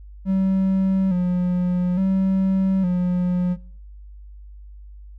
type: tone with vibrato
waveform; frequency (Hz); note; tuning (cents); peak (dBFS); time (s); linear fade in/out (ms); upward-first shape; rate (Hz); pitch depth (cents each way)
triangle; 185; F#3; 0; -15; 0.25-3.57; 50; square; 0.58; 55
effects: noise-tail reverb RT60 0.6 s tail -23 dB re dry + added 50 Hz sine -38 dBFS peak until 5.18 s